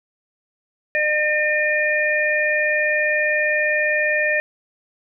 harmonic tone, 605 Hz, D#5, 49 cents flat, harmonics 1 / 3 / 4, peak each -22 / -19 / -23 dBFS, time 0.95-4.4 s, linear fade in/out 0 ms, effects none

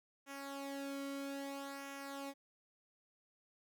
sawtooth tone with flanger, 277.2 Hz, C#4, in tune, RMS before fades -45 dBFS, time 0.26-2.34 s, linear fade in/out 50 ms, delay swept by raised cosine 0.23 to 1.15 ms, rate 0.61 Hz, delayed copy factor -0.65, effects none

